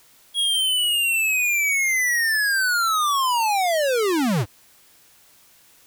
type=linear sweep; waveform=square; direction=down; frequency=3322 to 88.8 Hz; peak=-19 dBFS; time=0.34-4.46 s; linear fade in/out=50 ms; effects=white hiss -54 dBFS RMS until 5.86 s